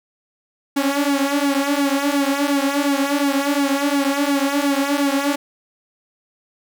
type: tone with flanger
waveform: sawtooth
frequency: 281.2 Hz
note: C#4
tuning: 25 cents sharp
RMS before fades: -19 dBFS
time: 0.76-5.36 s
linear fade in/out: 10 ms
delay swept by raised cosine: 1.9 to 6.9 ms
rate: 2.8 Hz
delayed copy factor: -0.85
effects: none